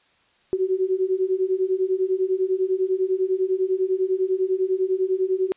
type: beating tone pair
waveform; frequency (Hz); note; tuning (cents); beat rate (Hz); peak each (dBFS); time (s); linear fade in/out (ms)
sine; 370 / 380; F#4 / F#4; 0 / +46; 10; -23 / -22; 0.53-5.52; 0
effects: white hiss -61 dBFS RMS until 5.56 s + resampled to 8000 Hz